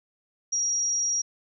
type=tone; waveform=sine; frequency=5690 Hz; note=F8; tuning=31 cents sharp; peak=-23 dBFS; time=0.52-1.22 s; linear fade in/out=10 ms; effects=none